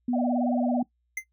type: tone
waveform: sine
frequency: 244.7 Hz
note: B3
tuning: 16 cents flat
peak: -23 dBFS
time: 0.08-0.83 s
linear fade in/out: 5 ms
type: tone with vibrato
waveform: sine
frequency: 670 Hz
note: E5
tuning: 28 cents sharp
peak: -28 dBFS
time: 0.13-0.82 s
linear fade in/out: 5 ms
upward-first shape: sine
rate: 18 Hz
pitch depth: 260 cents each way
type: tone with exponential decay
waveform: square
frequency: 2075 Hz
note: C7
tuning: 15 cents flat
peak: -26 dBFS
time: 1.17-1.24 s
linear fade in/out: 5 ms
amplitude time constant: 15 ms
effects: noise-tail reverb RT60 0.1 s tail -19 dB re dry + added 60 Hz sine -70 dBFS peak until 1.32 s